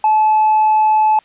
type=tone with hard clipping; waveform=triangle; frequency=863 Hz; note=A5; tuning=34 cents flat; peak=-9 dBFS; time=0.04-1.19 s; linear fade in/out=2 ms; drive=2 dB; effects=white hiss -50 dBFS RMS until 1.24 s + resampled to 8000 Hz